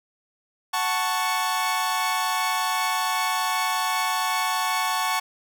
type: chord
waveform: sawtooth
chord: F# minor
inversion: none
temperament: equal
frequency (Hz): 740 / 880 / 1108.7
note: F#5 / A5 / C#6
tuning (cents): 0 / 0 / 0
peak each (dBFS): -25 / -23 / -22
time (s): 0.73-5.2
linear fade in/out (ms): 10
effects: none